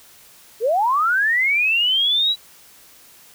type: linear sweep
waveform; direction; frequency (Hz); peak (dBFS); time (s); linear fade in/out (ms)
sine; up; 408.6 to 3951; -15; 0.6-2.36; 50
effects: white hiss -48 dBFS RMS until 3.34 s